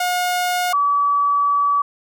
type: tone pair in turn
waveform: sawtooth / sine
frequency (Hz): 719 / 1145.7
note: F#5 / D6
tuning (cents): -50 / -43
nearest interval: minor sixth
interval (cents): 807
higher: second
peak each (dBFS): -14 / -14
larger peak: neither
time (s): 0-0.73 / 0.73-1.82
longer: second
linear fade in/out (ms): 5
effects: none